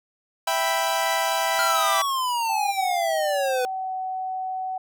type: chord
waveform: sawtooth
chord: E minor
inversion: none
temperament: equal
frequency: 659.3 / 784 / 987.8 Hz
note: E5 / G5 / B5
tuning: 0 / 0 / 0 cents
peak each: -22 dBFS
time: 0.47-2.02 s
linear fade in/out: 5 ms
type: exponential sweep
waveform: square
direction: down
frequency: 1415 to 493.9 Hz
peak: -23 dBFS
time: 1.59-3.65 s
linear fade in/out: 0 ms
type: tone with pitch glide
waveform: sine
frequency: 784 to 751.2 Hz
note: G5 to F#5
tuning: 0 to +26 cents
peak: -26 dBFS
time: 2.49-4.78 s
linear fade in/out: 5 ms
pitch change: -74 cents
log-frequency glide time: 2.99-3.95 s
effects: none